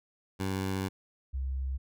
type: tone pair in turn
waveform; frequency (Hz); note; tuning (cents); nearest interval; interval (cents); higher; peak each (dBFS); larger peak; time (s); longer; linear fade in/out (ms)
15% pulse / sine; 95.6 / 66.17; G2 / C2; -43 / +20; tritone; 637; first; -24 / -30; first; 0.39-0.89 / 1.33-1.78; first; 20
effects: none